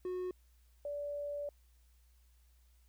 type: tone pair in turn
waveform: triangle / sine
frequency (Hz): 364.9 / 579.2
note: F#4 / D5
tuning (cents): -24 / -24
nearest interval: minor sixth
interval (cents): 800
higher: second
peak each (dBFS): -34 / -37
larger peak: first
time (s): 0.05-0.31 / 0.85-1.49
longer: second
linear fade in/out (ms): 2
effects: added 60 Hz sine -63 dBFS peak until 2.88 s + white hiss -75 dBFS RMS until 2.88 s